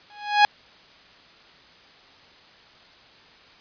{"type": "tone with exponential growth", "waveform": "sawtooth", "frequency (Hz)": 830, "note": "G#5", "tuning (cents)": -1, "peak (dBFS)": -6, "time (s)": [0.1, 0.45], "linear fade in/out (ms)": 1, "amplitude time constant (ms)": 76, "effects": ["white hiss -51 dBFS RMS until 3.6 s", "resampled to 11025 Hz"]}